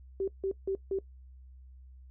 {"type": "tone bursts", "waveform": "sine", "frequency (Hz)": 386.8, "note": "G4", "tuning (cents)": -23, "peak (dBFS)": -28, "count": 4, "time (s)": [0.2, 0.988], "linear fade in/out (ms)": 2, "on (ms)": 77, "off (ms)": 160, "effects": ["noise-tail reverb RT60 0.1 s tail -19 dB re dry", "added 64 Hz sine -49 dBFS peak until 2.1 s"]}